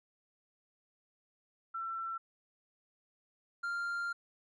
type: tone pair in turn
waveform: sine / triangle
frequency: 1344 / 1393.6 Hz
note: E6 / F6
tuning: +33 / -4 cents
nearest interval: minor second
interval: 63 cents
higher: second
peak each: -36 / -32 dBFS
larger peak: second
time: 1.74-2.18 / 3.63-4.13 s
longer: second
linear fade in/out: 10 ms
effects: resampled to 22050 Hz